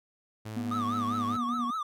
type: tone with pitch glide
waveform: sawtooth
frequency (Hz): 108.7 to 104.69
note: A2 to G#2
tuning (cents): -21 to +14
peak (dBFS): -33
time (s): 0.45-1.37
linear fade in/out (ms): 10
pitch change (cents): -65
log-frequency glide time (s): 0.56-0.81
type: tone with tremolo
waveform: triangle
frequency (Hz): 240.6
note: B3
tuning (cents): -45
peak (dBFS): -28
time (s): 0.56-1.71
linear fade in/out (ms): 10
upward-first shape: square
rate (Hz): 9.7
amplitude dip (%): 30
type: tone with vibrato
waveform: triangle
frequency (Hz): 1200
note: D6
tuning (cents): +37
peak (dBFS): -28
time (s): 0.71-1.83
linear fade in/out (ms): 5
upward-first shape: triangle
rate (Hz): 5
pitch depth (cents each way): 180
effects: none